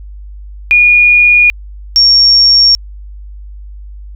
sine tone pair in turn, 2441 / 5523 Hz, D#7 / F8, -34 / -20 cents, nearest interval octave + major second, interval 1414 cents, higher second, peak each -3 dBFS, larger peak neither, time 0.71-1.5 / 1.96-2.75 s, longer neither, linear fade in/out 0 ms, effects added 50 Hz sine -26 dBFS peak until 4.15 s

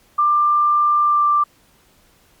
sine tone with pitch glide, 1188 to 1179.1 Hz, D6 to D6, +20 to +7 cents, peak -12 dBFS, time 0.18-1.44 s, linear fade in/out 10 ms, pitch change -13 cents, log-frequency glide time 1.01-1.25 s, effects pink hiss -55 dBFS RMS until 2.4 s + MP3 96 kbps

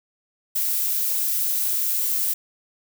violet noise, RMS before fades -23 dBFS, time 0.55-2.34 s, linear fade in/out 10 ms, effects none

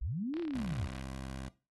sine linear two-way sweep, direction up then down, 41.2 to 351.6 to 58.8 Hz, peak -33 dBFS, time 0.01-0.88 s, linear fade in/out 10 ms, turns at 0.4 s
click train, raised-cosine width 0.3 ms, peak -31 dBFS, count 25, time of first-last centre 0.34-1.012 s, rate 35.7 Hz
15% pulse tone, 66 Hz, C2, 16 cents sharp, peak -34 dBFS, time 0.54-1.49 s, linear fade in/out 10 ms
effects noise-tail reverb RT60 0.3 s tail -18 dB re dry + AAC 32 kbps

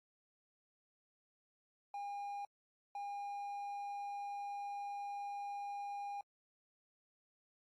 triangle tone bursts at uneven times, 809 Hz, G#5, 46 cents flat, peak -39 dBFS, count 2, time 1.94-2.45 / 2.95-6.21 s, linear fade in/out 2 ms, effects AAC 64 kbps

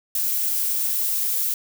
violet noise, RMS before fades -23 dBFS, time 0.15-1.54 s, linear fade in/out 2 ms, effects none

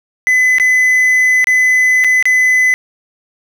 triangle tone with dropouts, 2014 Hz, B6, 33 cents sharp, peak -6 dBFS, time 0.27-2.74 s, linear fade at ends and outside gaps 0 ms, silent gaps 0.584-0.599 / 1.443-1.471 / 2.04-2.045 / 2.226-2.255 s, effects 7-bit

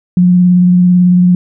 sine tone with vibrato, 179.2 Hz, F3, 45 cents sharp, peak -4 dBFS, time 0.17-1.35 s, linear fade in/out 2 ms, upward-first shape triangle, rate 18 Hz, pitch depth 22 cents each way, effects none

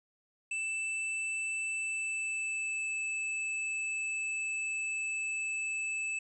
square tone with pitch glide, 2646 to 2623 Hz, E7 to E7, +6 to -9 cents, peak -33 dBFS, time 0.51-6.19 s, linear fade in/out 5 ms, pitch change -15 cents, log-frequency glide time 1.73-2.95 s, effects resampled to 24000 Hz + 11-bit

